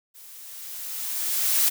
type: noise with level ramp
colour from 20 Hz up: blue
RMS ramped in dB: -47 to -19 dBFS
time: 0.14-1.7 s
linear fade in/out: 20 ms
effects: none